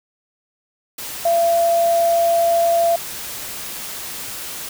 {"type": "tone in noise", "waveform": "sine", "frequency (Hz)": 678, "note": "E5", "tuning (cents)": 49, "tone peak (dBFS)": -13, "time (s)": [1.25, 2.96], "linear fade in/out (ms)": 5, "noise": "white", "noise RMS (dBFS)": -30, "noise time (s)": [0.98, 4.69], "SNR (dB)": 14, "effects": []}